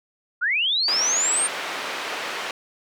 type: linear sweep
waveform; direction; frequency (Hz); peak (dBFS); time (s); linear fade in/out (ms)
sine; up; 1349 to 8910; -19; 0.41-1.48; 20
type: band-pass noise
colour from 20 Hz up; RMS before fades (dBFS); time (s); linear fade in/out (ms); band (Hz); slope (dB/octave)
white; -30; 0.88-2.51; 2; 370 to 2600; 12
effects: none